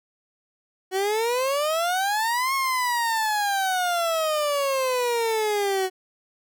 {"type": "exponential two-way sweep", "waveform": "30% pulse", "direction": "up then down", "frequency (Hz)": [370, 1092, 370], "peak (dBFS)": -19, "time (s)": [0.91, 5.9], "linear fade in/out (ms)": 50, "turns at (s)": 2.54, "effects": []}